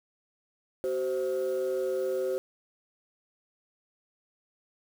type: tone pair together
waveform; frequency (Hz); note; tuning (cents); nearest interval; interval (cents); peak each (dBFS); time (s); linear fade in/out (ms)
sine; 378.3 / 523.3; F#4 / C5; +38 / 0; tritone; 562; -28; 0.84-2.38; 0
effects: tanh soft clip ceiling -23 dBFS + 8-bit